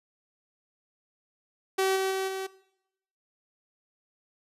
sawtooth tone with level steps, 382.5 Hz, G4, 42 cents flat, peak -19 / -22 / -24 / -28 dBFS, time 1.78-2.47 s, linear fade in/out 10 ms, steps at 1.95 / 2.1 / 2.27 s, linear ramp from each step 20 ms, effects noise-tail reverb RT60 0.8 s tail -19 dB re dry + resampled to 32000 Hz

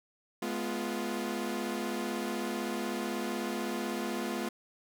sawtooth chord, F diminished, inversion first, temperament equal with one note detuned, 210.9 / 246.9 / 349.2 Hz, Ab3 / Cb4 / F4, +27 / 0 / 0 cents, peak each -33 dBFS, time 0.42-4.49 s, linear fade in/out 5 ms, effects none

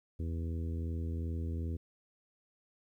harmonic tone, 82.6 Hz, E2, 4 cents sharp, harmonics 1 / 2 / 3 / 4 / 5 / 6, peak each -34 / -45 / -44 / -48 / -51 / -55 dBFS, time 0.19-1.77 s, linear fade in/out 10 ms, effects 12-bit

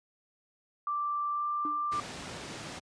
sine tone with pitch glide, 1174.7 to 1182.9 Hz, D6 to D6, 0 to +12 cents, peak -29 dBFS, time 0.87-2 s, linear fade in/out 2 ms, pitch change +12 cents, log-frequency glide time 1.32-1.46 s
triangle tone with exponential decay, 300 Hz, D4, 37 cents sharp, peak -32 dBFS, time 1.65-1.88 s, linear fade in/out 1 ms, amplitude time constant 50 ms
pink low-pass noise, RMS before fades -41 dBFS, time 1.91-2.8 s, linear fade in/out 20 ms, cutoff 7700 Hz, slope 12 dB/octave
effects high-pass 100 Hz 12 dB/octave + resampled to 22050 Hz

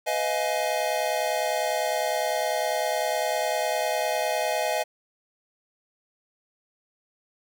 square chord, F half-diminished seventh, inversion second, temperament just, 502.9 / 628.6 / 698.5 / 838.1 Hz, Cb5 / Eb5 / F5 / Ab5, +31 / +18 / 0 / +16 cents, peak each -33 / -28 / -31 / -31 dBFS, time 0.06-4.84 s, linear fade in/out 20 ms, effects none

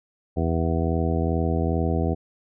harmonic tone, 82.41 Hz, E2, in tune, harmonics 1 / 2 / 3 / 4 / 5 / 6 / 8 / 9, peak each -24 / -27 / -29 / -30 / -31 / -32 / -33 / -34 dBFS, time 0.36-2.15 s, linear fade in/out 20 ms, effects none

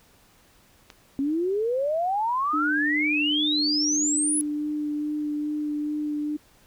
click, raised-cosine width 0.2 ms, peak -25 dBFS, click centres 0.902 s
sine exponential sweep, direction up, 268.2 to 10548 Hz, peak -22 dBFS, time 1.19-4.41 s, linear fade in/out 0 ms
sine tone with vibrato, 298.5 Hz, D4, 28 cents sharp, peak -25 dBFS, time 2.53-6.37 s, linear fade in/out 10 ms, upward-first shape sine, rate 2.4 Hz, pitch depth 12 cents each way
effects pink hiss -58 dBFS RMS until 6.66 s

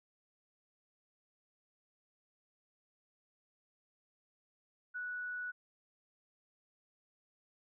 sine tone, 1474 Hz, F#6, 7 cents flat, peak -38 dBFS, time 4.94-5.52 s, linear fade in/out 20 ms, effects none

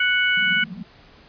harmonic tone, 740 Hz, F#5, in tune, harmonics 2 / 3 / 4, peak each -19 / -22 / -24 dBFS, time 0-0.64 s, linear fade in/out 5 ms
pink band-pass noise, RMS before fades -35 dBFS, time 0.37-0.83 s, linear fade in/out 5 ms, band 170 to 230 Hz, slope 96 dB/octave
effects pink hiss -50 dBFS RMS until 1.28 s + resampled to 11025 Hz

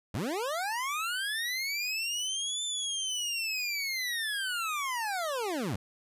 25% pulse linear two-way sweep, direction up then down, 77.78 to 3558 to 77.78 Hz, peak -27 dBFS, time 0.14-5.76 s, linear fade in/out 5 ms, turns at 2.64 s, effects resampled to 32000 Hz

